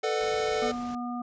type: chord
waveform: square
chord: B minor seventh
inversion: third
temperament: equal with one note detuned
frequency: 440 / 493.9 / 599.3 / 740 Hz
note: A4 / B4 / D5 / F#5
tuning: 0 / 0 / +35 / 0 cents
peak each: -29 / -35 / -34 / -33 dBFS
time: 0.03-0.72 s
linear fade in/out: 10 ms
type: noise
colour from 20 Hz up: pink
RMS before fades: -46 dBFS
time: 0.2-0.95 s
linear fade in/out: 2 ms
type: harmonic tone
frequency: 242.8 Hz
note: B3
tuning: 29 cents flat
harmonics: 1 / 3 / 5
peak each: -32 / -37 / -39 dBFS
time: 0.62-1.22 s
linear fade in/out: 5 ms
effects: resampled to 16000 Hz